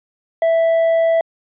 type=tone with hard clipping; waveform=sine; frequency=659.3 Hz; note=E5; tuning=in tune; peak=-13 dBFS; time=0.42-1.21 s; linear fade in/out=2 ms; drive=3 dB; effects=resampled to 8000 Hz